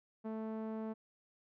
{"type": "tone with low-pass filter", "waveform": "sawtooth", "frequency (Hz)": 220, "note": "A3", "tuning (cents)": 0, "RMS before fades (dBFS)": -41, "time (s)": [0.24, 0.94], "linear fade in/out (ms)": 20, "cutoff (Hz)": 870, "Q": 0.84, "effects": []}